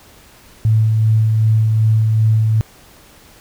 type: tone with tremolo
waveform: sine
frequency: 110 Hz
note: A2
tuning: in tune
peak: -9 dBFS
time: 0.65-2.61 s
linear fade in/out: 0 ms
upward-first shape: sine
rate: 2.6 Hz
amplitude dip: 25%
effects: pink hiss -45 dBFS RMS until 3.4 s